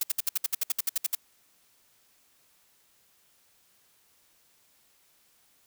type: noise bursts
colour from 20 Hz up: blue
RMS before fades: -26 dBFS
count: 14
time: 0.01-1.151 s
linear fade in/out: 5 ms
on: 23 ms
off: 63 ms
effects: white hiss -65 dBFS RMS until 5.66 s